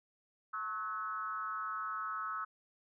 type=tone with frequency modulation; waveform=sine; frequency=1290 Hz; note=E6; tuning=38 cents flat; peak=-36 dBFS; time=0.53-2.45 s; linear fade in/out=10 ms; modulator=196 Hz; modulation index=0.87; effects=none